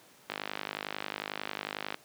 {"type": "click train", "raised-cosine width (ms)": 0.3, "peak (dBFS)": -17, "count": 85, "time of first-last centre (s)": [0.3, 1.944], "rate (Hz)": 51.1, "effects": ["pink hiss -58 dBFS RMS until 2.04 s", "high-pass 200 Hz 12 dB/octave"]}